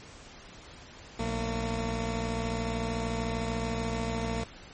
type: tone pair together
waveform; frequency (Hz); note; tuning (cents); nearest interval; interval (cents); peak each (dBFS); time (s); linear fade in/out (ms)
15% pulse; 60.18 / 227.2; B1 / A#3; -44 / -44; octave + major seventh; 2300; -26; 1.19-4.44; 5
effects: pink hiss -49 dBFS RMS until 4.73 s + MP3 32 kbps